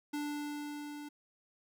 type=tone with level ramp; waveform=square; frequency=293.7 Hz; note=D4; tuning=in tune; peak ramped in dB=-35 to -44 dBFS; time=0.13-1.09 s; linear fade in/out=10 ms; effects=none